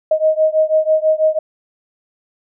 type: beating tone pair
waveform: sine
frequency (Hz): 624 / 630.1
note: D#5 / D#5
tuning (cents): +5 / +22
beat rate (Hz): 6.1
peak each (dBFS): -14 / -15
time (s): 0.11-1.39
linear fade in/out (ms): 5
effects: none